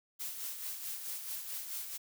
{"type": "noise with tremolo", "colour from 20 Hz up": "blue", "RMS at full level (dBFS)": -39, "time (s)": [0.19, 1.98], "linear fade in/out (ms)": 20, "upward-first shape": "sine", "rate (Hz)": 4.6, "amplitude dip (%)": 50, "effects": []}